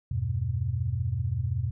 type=chord; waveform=sine; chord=E minor; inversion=none; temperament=equal; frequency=82.41 / 98 / 123.47 Hz; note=E2 / G2 / B2; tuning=0 / 0 / 0 cents; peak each=-32 / -30 / -29 dBFS; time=0.11-1.71 s; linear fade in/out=5 ms; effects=none